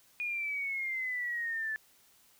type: exponential sweep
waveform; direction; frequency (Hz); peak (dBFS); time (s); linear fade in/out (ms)
sine; down; 2457 to 1737; -32; 0.2-1.76; 0
effects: white hiss -64 dBFS RMS until 2.39 s